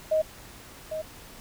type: tone with echo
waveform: sine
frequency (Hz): 627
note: D#5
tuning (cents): +13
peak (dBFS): -20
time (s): 0.11-0.22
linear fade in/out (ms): 10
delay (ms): 800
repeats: 1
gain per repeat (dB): -9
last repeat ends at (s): 1.02
effects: pink hiss -47 dBFS RMS until 1.4 s